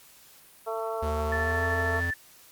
harmonic tone, 223.8 Hz, A3, 30 cents sharp, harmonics 2 / 3 / 4 / 5 / 6, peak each -33 / -33 / -37 / -38 / -39 dBFS, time 0.66-2.01 s, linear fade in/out 20 ms
square tone with pitch glide, 75.6 to 85.84 Hz, D#2 to F2, -49 to -29 cents, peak -30 dBFS, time 1.02-2.11 s, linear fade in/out 10 ms, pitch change +220 cents, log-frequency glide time 1.28-1.64 s
sine tone with tremolo, 1760 Hz, A6, in tune, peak -27 dBFS, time 1.32-2.14 s, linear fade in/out 5 ms, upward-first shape square, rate 13 Hz, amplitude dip 25%
effects white hiss -54 dBFS RMS until 2.51 s + Opus 48 kbps

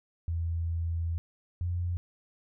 sine tone pair in turn, 83.5 / 87.74 Hz, E2 / F2, +23 / +9 cents, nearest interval minor second, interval 86 cents, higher second, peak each -28 dBFS, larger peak neither, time 0.28-1.18 / 1.61-1.97 s, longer first, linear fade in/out 0 ms, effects none

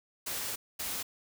white noise bursts at uneven times, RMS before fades -36 dBFS, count 2, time 0.26-0.56 / 0.79-1.03 s, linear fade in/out 10 ms, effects none

